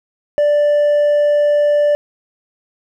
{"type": "tone with hard clipping", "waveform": "sine", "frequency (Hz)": 587.3, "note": "D5", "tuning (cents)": 0, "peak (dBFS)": -11, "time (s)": [0.38, 1.95], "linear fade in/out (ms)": 0, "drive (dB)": 2, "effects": []}